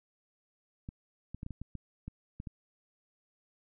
clicks, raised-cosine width 5 ms, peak -28 dBFS, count 10, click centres 0.889 / 1.346 / 1.431 / 1.464 / 1.507 / 1.616 / 1.753 / 2.08 / 2.401 / 2.472 s, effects none

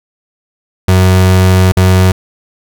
35% pulse tone with dropouts, 92.9 Hz, F#2, 7 cents sharp, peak -3 dBFS, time 0.88-2.12 s, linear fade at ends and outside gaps 5 ms, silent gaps 1.721-1.769 s, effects none

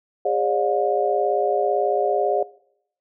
sine tone cluster, 407.9 / 544 / 602 / 717 Hz, G#4 / C#5 / D5 / F5, -31 / -33 / +43 / +45 cents, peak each -24 dBFS, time 0.25-2.43 s, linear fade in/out 5 ms, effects noise-tail reverb RT60 0.7 s tail -21 dB re dry

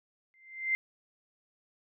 sine tone with exponential growth, 2085 Hz, C7, 7 cents flat, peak -23 dBFS, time 0.34-0.75 s, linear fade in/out 0 ms, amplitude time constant 87 ms, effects none

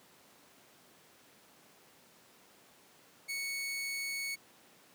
sawtooth tone, 2217 Hz, C#7, in tune, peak -32 dBFS, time 3.28-4.36 s, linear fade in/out 20 ms, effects pink hiss -61 dBFS RMS until 4.94 s + high-pass 200 Hz 12 dB/octave

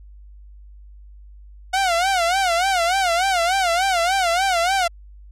sawtooth tone with vibrato, 726 Hz, F#5, 33 cents flat, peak -13 dBFS, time 1.73-4.88 s, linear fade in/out 10 ms, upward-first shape sine, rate 3.4 Hz, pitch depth 140 cents each way, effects added 50 Hz sine -40 dBFS peak until 5.31 s + low-pass 9000 Hz 12 dB/octave

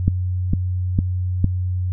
click train, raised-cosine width 5 ms, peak -4 dBFS, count 4, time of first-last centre 0.08-1.444 s, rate 2.2 Hz, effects added 91 Hz sine -19 dBFS peak until 1.92 s

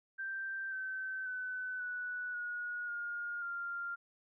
sine tone with pitch steps, 1568 / 1537.5 / 1507.6 / 1478.3 / 1449.5 / 1421.3 / 1393.7 Hz, G6 / G6 / F#6 / F#6 / F#6 / F6 / F6, 0 / -34 / +32 / -2 / -36 / +30 / -4 cents, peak -37 dBFS, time 0.18-3.96 s, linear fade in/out 20 ms, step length 540 ms, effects none

